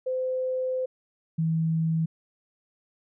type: tone pair in turn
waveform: sine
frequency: 514 / 161.9 Hz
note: C5 / E3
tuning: -31 / -31 cents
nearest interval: octave + minor sixth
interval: 2000 cents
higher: first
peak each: -25 / -22 dBFS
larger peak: second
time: 0.06-0.86 / 1.38-2.06 s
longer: first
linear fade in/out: 10 ms
effects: none